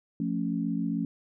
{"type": "chord", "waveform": "sine", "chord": "F augmented", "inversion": "none", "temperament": "equal with one note detuned", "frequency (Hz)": [174.61, 221.5, 277.2], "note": ["F3", "A3", "C#4"], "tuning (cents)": [0, 12, 0], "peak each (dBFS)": -31, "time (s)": [0.2, 1.05], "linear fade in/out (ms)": 2, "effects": []}